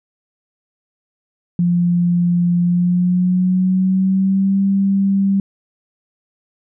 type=tone with pitch glide; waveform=sine; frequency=174.61 to 195.99 Hz; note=F3 to G3; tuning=0 to 0 cents; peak=-12 dBFS; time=1.59-5.4 s; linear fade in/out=2 ms; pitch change=+200 cents; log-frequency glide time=2.61-4.61 s; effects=none